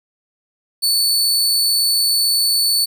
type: tone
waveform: sawtooth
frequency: 4471 Hz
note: C#8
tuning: 14 cents sharp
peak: -11 dBFS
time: 0.82-2.86 s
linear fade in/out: 20 ms
effects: none